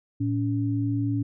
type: tone pair together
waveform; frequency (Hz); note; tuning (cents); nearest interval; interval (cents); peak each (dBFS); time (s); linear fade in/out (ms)
sine; 112.3 / 283; A2 / C#4; +36 / +36; octave + major third; 1600; -25 / -26; 0.2-1.23; 10
effects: none